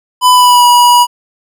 square tone with pitch glide, 1000 to 970.4 Hz, B5 to B5, +21 to -31 cents, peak -4 dBFS, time 0.21-1.07 s, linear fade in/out 50 ms, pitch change -52 cents, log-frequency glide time 0.32-0.65 s, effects none

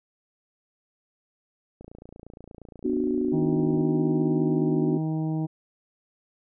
click train, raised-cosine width 2 ms, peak -30 dBFS, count 58, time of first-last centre 1.81-3.81 s, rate 28.5 Hz
sine chord, B minor, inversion none, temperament just, 246.9 / 296.3 / 370.4 Hz, B3 / D4 / F#4, 0 / +15 / +2 cents, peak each -27 dBFS, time 2.84-4.98 s, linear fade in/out 10 ms
harmonic tone, 157.8 Hz, D#3, 25 cents sharp, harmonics 1 / 2 / 3 / 4 / 5 / 6, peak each -26 / -29 / -45 / -43 / -42 / -50 dBFS, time 3.32-5.47 s, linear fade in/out 20 ms
effects none

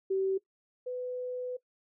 sine tone pair in turn, 384.1 / 500.1 Hz, G4 / B4, -35 / +22 cents, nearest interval perfect fourth, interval 457 cents, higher second, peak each -26 / -33 dBFS, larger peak first, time 0.1-0.38 / 0.86-1.57 s, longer second, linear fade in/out 10 ms, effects noise-tail reverb RT60 0.1 s tail -19 dB re dry

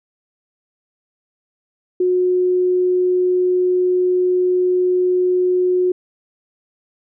sine tone, 363.6 Hz, F#4, 30 cents flat, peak -13 dBFS, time 2-5.92 s, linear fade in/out 5 ms, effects none

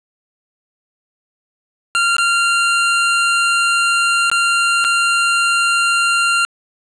25% pulse tone with dropouts, 1387 Hz, F6, 12 cents flat, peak -9 dBFS, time 1.95-6.45 s, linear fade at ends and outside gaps 0 ms, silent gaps 2.167-2.183 / 4.3-4.315 / 4.842-4.848 s, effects resampled to 22050 Hz + 7-bit

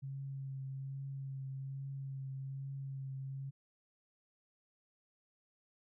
sine tone with vibrato, 135.6 Hz, C#3, 38 cents flat, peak -40 dBFS, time 0.02-3.51 s, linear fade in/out 20 ms, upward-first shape triangle, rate 1.2 Hz, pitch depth 22 cents each way, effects none

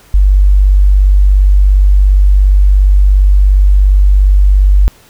sine tone, 48.6 Hz, G1, 14 cents flat, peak -3 dBFS, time 0.14-4.88 s, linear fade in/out 0 ms, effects pink hiss -43 dBFS RMS until 5.09 s

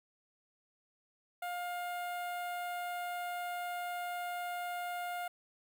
sawtooth tone with notch filter, 708 Hz, F5, 23 cents sharp, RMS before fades -39 dBFS, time 1.42-5.28 s, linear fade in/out 5 ms, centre 5500 Hz, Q 0.6, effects 12-bit

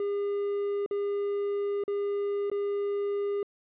triangle tone with dropouts, 405 Hz, G#4, 43 cents flat, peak -25 dBFS, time 0-3.43 s, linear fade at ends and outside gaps 2 ms, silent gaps 0.862-0.91 / 1.838-1.879 / 2.5-2.515 s, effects resampled to 8000 Hz

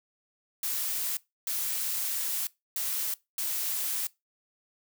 blue noise bursts at uneven times, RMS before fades -31 dBFS, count 4, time 0.63-1.17 / 1.47-2.47 / 2.76-3.14 / 3.38-4.07 s, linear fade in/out 2 ms, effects noise-tail reverb RT60 0.2 s tail -21 dB re dry

